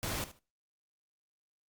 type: noise with echo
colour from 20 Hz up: pink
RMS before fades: -36 dBFS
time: 0.03-0.24 s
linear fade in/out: 0 ms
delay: 75 ms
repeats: 2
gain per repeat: -15 dB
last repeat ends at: 0.39 s
effects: noise-tail reverb RT60 0.3 s tail -19 dB re dry + Opus 48 kbps